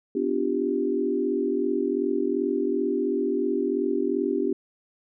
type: chord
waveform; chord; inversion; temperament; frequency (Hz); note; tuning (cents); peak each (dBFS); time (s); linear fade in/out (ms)
sine; G dominant seventh; first; equal with one note detuned; 251.4 / 293.7 / 349.2 / 392; B3 / D4 / F4 / G4; +31 / 0 / 0 / 0; -29 / -28 / -29 / -26; 0.15-4.53; 5
effects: none